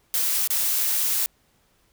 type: noise with dropouts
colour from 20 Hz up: blue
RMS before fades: -23 dBFS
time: 0.14-1.26 s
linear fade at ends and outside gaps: 0 ms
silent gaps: 0.474-0.503 s
effects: pink hiss -64 dBFS RMS until 1.92 s